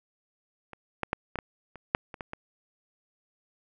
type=clicks; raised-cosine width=0.5 ms; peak=-28 / -13 / -11 / -18 / -16 / -29 / -6 / -25 / -20 / -21 dBFS; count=10; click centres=0.733 / 1.033 / 1.131 / 1.357 / 1.388 / 1.757 / 1.949 / 2.142 / 2.208 / 2.334 s; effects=none